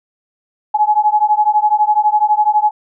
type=beating tone pair; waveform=sine; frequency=840 / 852 Hz; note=G#5 / G#5; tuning=+19 / +44 cents; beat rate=12 Hz; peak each=-13 dBFS; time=0.74-2.71 s; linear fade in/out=10 ms; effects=none